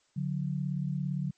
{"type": "tone pair together", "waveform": "sine", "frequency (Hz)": [144.5, 182.06], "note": ["D3", "F#3"], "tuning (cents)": [-28, -28], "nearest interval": "major third", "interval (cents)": 400, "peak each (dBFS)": [-31, -33], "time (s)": [0.16, 1.31], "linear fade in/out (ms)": 10, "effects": ["white hiss -70 dBFS RMS until 1.37 s", "MP3 32 kbps"]}